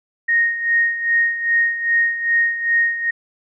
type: tone with tremolo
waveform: sine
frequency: 1861 Hz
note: A#6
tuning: 3 cents flat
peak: -12 dBFS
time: 0.28-3.11 s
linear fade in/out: 10 ms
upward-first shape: sine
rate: 2.5 Hz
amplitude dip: 70%
effects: none